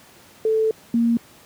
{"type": "tone pair in turn", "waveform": "sine", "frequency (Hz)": [440, 233.1], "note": ["A4", "A#3"], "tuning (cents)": [0, 0], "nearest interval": "major seventh", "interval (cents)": 1100, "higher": "first", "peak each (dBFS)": [-16, -15], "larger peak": "second", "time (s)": [[0.45, 0.71], [0.94, 1.17]], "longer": "first", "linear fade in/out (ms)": 2, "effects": ["pink hiss -49 dBFS RMS until 1.45 s", "high-pass 100 Hz 12 dB/octave"]}